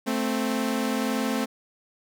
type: tone pair together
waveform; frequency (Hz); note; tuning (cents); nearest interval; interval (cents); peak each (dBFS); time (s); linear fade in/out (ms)
sawtooth; 220 / 261.6; A3 / C4; 0 / 0; minor third; 300; -23; 0.06-1.46; 20
effects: none